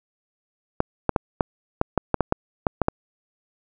clicks, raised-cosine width 1 ms, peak -4 dBFS, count 12, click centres 0.804 / 1.093 / 1.162 / 1.408 / 1.814 / 1.977 / 2.143 / 2.207 / 2.324 / 2.668 / 2.817 / 2.884 s, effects none

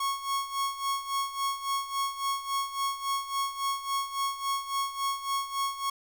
45% pulse tone with tremolo, 1100 Hz, C#6, 14 cents flat, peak -26 dBFS, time 0-5.9 s, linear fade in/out 5 ms, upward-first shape sine, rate 3.6 Hz, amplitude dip 75%, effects 9-bit

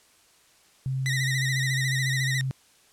sine tone, 132.3 Hz, C3, 20 cents sharp, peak -25 dBFS, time 0.86-2.51 s, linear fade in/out 0 ms
sawtooth tone with vibrato, 1926 Hz, B6, 44 cents flat, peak -23 dBFS, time 1.06-2.41 s, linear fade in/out 0 ms, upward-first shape sine, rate 14 Hz, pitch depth 86 cents each way
effects white hiss -59 dBFS RMS until 2.92 s + low-pass 10000 Hz 12 dB/octave

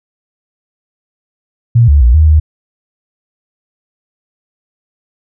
sine tone with pitch steps, 117.6 / 72 / 59.5 / 78 / 77 Hz, A#2 / D2 / A#1 / D#2 / D#2, +16 / -34 / +36 / +5 / -17 cents, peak -3 dBFS, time 1.75-2.4 s, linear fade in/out 10 ms, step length 130 ms, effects none

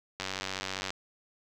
click train, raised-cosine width 0.2 ms, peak -16 dBFS, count 68, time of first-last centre 0.2-0.905 s, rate 95.1 Hz, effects none

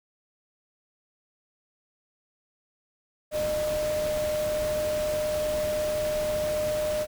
sine tone in noise, 608 Hz, D#5, 40 cents flat, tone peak -25 dBFS, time 3.31-7.07 s, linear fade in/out 50 ms, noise pink, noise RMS -36 dBFS, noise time 3.31-7.07 s, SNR +8 dB, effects none

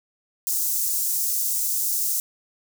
white high-pass noise, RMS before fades -24 dBFS, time 0.47-2.2 s, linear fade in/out 0 ms, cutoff 6000 Hz, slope 24 dB/octave, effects none

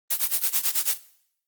blue noise with tremolo, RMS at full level -21 dBFS, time 0.1-0.97 s, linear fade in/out 10 ms, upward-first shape sine, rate 9.1 Hz, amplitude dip 90%, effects noise-tail reverb RT60 0.7 s tail -19 dB re dry + Opus 24 kbps

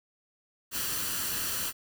white noise with comb filter, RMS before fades -32 dBFS, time 0.71-1.73 s, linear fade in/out 50 ms, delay 0.68 ms, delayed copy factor +0.55, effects none

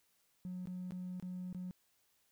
triangle tone with dropouts, 181.8 Hz, F#3, 30 cents flat, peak -37 dBFS, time 0.45-1.71 s, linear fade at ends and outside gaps 0 ms, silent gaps 0.656-0.672 / 0.908-0.921 / 1.199-1.225 / 1.528-1.547 s, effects tanh soft clip ceiling -37 dBFS + white hiss -75 dBFS RMS until 2.31 s

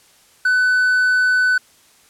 triangle tone, 1500 Hz, F#6, 23 cents sharp, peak -11 dBFS, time 0.45-1.58 s, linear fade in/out 5 ms, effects white hiss -52 dBFS RMS until 2.09 s + low-pass 11000 Hz 12 dB/octave

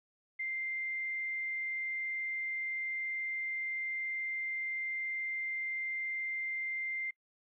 sine tone with quantisation, 2093 Hz, C7, in tune, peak -34 dBFS, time 0.39-7.11 s, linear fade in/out 10 ms, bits 10, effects noise-tail reverb RT60 0.1 s tail -26 dB re dry + resampled to 8000 Hz

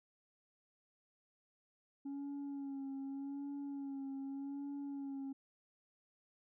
sine tone with vibrato, 277.2 Hz, C#4, in tune, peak -38 dBFS, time 2.05-5.33 s, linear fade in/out 10 ms, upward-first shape sine, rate 0.84 Hz, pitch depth 35 cents each way, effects tanh soft clip ceiling -40 dBFS

